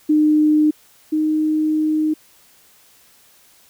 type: tone pair in turn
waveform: sine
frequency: 304.4 / 309.4 Hz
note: D#4 / D#4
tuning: -38 / -10 cents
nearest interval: unison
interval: 28 cents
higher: second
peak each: -11 / -15 dBFS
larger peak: first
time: 0.09-0.71 / 1.12-2.14 s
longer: second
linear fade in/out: 10 ms
effects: white hiss -52 dBFS RMS until 3.69 s